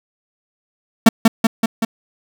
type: tone with echo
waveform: 45% pulse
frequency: 225.8 Hz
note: A3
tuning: 45 cents sharp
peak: -3 dBFS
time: 1.06-1.09 s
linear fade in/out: 5 ms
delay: 190 ms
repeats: 4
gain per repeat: -3 dB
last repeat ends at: 1.85 s
effects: none